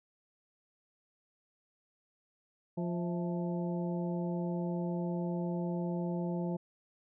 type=harmonic tone with a mistuned harmonic; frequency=174.61 Hz; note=F3; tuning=in tune; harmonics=1 / 2 / 3 / 4 / 5; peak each=-33 / -39 / -43 / -45 / -47 dBFS; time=2.77-6.57 s; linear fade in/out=10 ms; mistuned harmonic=4; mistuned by=-92 cents; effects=none